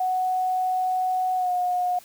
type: tone with pitch glide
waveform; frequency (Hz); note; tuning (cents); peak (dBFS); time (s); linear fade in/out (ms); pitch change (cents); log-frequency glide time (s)
sine; 741 to 721.6; F#5 to F#5; +2 to -44; -21; 0-1.99; 5; -46; 1.36-1.51
effects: white hiss -50 dBFS RMS until 2.04 s